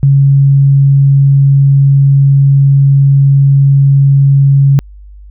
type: tone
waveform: sine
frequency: 138.59 Hz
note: C#3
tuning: in tune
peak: -3 dBFS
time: 0.03-4.79 s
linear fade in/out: 0 ms
effects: added 50 Hz sine -30 dBFS peak until 5.3 s